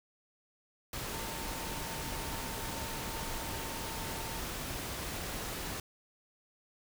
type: tone in noise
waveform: sine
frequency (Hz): 906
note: A#5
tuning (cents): -50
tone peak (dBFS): -46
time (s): 1.13-4.39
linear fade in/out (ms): 2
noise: pink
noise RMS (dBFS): -39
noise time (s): 0.93-5.8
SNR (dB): -10
effects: none